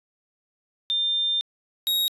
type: tone pair in turn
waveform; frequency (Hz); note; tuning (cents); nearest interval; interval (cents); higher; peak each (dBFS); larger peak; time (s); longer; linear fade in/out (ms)
sine / 45% pulse; 3600 / 3780; A7 / A#7; +39 / +23; minor second; 84; second; -21; neither; 0.9-1.41 / 1.87-2.08; first; 0
effects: resampled to 32000 Hz